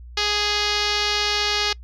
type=tone with low-pass filter; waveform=5% pulse; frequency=415.3 Hz; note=G#4; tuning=in tune; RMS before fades=-22 dBFS; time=0.17-1.73 s; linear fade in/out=5 ms; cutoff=5000 Hz; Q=2; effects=noise-tail reverb RT60 0.1 s tail -24 dB re dry + added 60 Hz sine -37 dBFS peak until 1.83 s